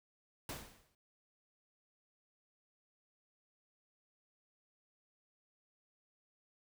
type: noise with exponential decay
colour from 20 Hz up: pink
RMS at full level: -41 dBFS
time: 0.49-0.95 s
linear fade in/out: 2 ms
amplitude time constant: 100 ms
effects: none